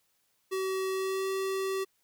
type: tone with pitch glide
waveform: square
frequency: 380.1 to 384.5 Hz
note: F#4 to G4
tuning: +47 to -33 cents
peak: -30 dBFS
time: 0.51-1.85 s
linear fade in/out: 20 ms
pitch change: +20 cents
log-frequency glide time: 0.91-1.29 s
effects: white hiss -73 dBFS RMS until 2.03 s